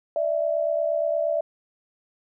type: tone pair together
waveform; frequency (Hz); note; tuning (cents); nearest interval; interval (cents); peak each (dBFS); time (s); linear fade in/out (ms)
sine; 590.8 / 659.3; D5 / E5; +10 / 0; major second; 190; -24; 0.16-1.41; 2
effects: none